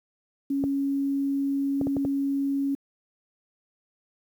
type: tone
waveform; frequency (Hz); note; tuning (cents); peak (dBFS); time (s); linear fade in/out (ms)
sine; 277.2; C#4; 0; -23; 0.5-2.75; 5
type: clicks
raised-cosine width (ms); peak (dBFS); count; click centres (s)
2; -15; 5; 0.639 / 1.813 / 1.87 / 1.967 / 2.05
effects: high-pass 100 Hz 12 dB/octave + 9-bit